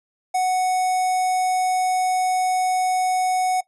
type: tone with notch filter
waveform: square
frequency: 740 Hz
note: F#5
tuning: in tune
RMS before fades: -20 dBFS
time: 0.34-3.61 s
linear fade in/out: 10 ms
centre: 3200 Hz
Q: 0.72
effects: noise-tail reverb RT60 0.1 s tail -18 dB re dry + resampled to 24000 Hz